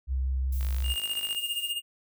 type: tone with vibrato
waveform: sine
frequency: 65.41 Hz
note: C2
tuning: in tune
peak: -25 dBFS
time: 0.07-0.96 s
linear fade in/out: 50 ms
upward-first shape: sine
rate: 5.3 Hz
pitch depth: 9 cents each way
type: noise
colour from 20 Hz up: violet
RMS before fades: -45 dBFS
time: 0.52-1.72 s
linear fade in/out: 5 ms
type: click train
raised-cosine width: 0.2 ms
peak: -26 dBFS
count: 39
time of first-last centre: 0.61-1.348 s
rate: 51.5 Hz
type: tone with tremolo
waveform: square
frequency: 2831 Hz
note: F7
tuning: 23 cents sharp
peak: -27 dBFS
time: 0.83-1.82 s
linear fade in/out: 50 ms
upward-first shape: sine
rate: 15 Hz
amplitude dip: 70%
effects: none